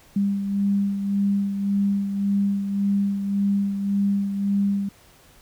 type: beating tone pair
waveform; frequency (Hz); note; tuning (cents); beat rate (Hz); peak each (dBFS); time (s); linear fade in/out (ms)
sine; 199.4 / 201.2; G3 / G3; +30 / +45; 1.8; -20 / -29; 0.16-4.89; 5
effects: pink hiss -53 dBFS RMS until 5.41 s